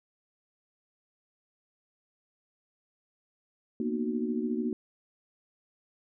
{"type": "chord", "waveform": "sine", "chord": "B major seventh", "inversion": "third", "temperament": "equal with one note detuned", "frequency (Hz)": [233.1, 246.9, 304.2, 370], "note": ["A#3", "B3", "D#4", "F#4"], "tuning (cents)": [0, 0, -39, 0], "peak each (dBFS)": [-31, -35, -35, -35], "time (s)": [3.8, 4.73], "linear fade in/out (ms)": 2, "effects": []}